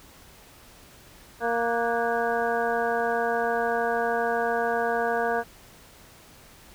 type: harmonic tone with a mistuned harmonic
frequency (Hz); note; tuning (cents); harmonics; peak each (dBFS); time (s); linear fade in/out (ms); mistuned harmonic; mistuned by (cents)
233.1; A#3; 0; 1 / 2 / 3 / 4 / 5 / 6 / 7; -36 / -27 / -27 / -33 / -36 / -33 / -32; 1.4-5.44; 50; 6; +88
effects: pink hiss -51 dBFS RMS until 6.74 s